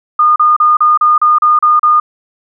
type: tone bursts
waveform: sine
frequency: 1220 Hz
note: D#6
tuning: 34 cents flat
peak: -5 dBFS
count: 9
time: 0.19-2 s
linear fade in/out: 5 ms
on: 170 ms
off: 35 ms
effects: none